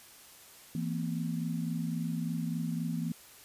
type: tone cluster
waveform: sine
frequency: 165.3 / 229.6 / 253.3 Hz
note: E3 / A#3 / B3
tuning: +5 / -26 / +44 cents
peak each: -33 / -36 / -39 dBFS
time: 0.75-3.12 s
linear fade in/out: 2 ms
effects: white hiss -54 dBFS RMS until 3.44 s + resampled to 32000 Hz